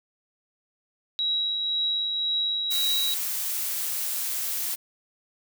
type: tone with tremolo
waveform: sine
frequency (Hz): 3866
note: B7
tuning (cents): -38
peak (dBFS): -22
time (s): 1.19-3.14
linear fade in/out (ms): 0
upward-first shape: triangle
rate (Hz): 1.9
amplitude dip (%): 35
type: noise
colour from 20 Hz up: blue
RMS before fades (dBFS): -29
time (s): 2.7-4.76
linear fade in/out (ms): 20
effects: none